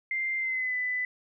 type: tone with pitch glide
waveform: sine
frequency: 2093 to 1998.5 Hz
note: C7 to B6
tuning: 0 to +20 cents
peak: -27 dBFS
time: 0.11-1.05 s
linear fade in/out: 2 ms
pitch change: -80 cents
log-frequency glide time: 0.38-0.75 s
effects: none